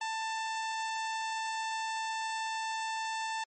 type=tone; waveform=sawtooth; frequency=888 Hz; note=A5; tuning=16 cents sharp; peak=-29 dBFS; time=0.01-3.44 s; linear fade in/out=5 ms; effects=MP3 32 kbps